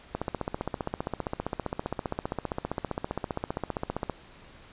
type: click train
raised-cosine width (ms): 1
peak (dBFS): -15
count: 61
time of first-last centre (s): 0.15-4.097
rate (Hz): 15.2
effects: pink hiss -52 dBFS RMS until 4.72 s + resampled to 8000 Hz